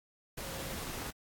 sine tone in noise, 538 Hz, C5, 48 cents sharp, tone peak -48 dBFS, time 0.44-0.74 s, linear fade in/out 10 ms, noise pink, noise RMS -41 dBFS, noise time 0.37-1.11 s, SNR -10 dB, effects AAC 64 kbps

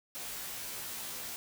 white noise with comb filter, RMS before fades -41 dBFS, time 0.15-1.36 s, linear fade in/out 0 ms, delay 15 ms, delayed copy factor -0.95, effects none

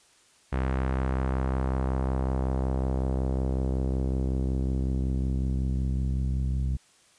sawtooth tone with low-pass filter sweep, 65.41 Hz, C2, in tune, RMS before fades -27 dBFS, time 0.52-6.77 s, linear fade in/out 10 ms, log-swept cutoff 1900 to 140 Hz, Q 1.1, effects white hiss -60 dBFS RMS until 7.18 s + resampled to 22050 Hz

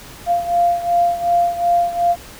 sine beating tone pair, 694 / 696.7 Hz, F5 / F5, -11 / -4 cents, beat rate 2.7 Hz, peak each -15 / -19 dBFS, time 0.26-2.16 s, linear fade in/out 50 ms, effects pink hiss -38 dBFS RMS until 2.39 s

